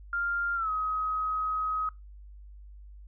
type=tone with pitch glide; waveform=sine; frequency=1397 to 1266.3 Hz; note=F6 to D#6; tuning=0 to +30 cents; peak=-27 dBFS; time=0.13-1.89 s; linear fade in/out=2 ms; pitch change=-170 cents; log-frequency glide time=0.55-0.7 s; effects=noise-tail reverb RT60 0.2 s tail -22 dB re dry + added 50 Hz sine -45 dBFS peak until 3.07 s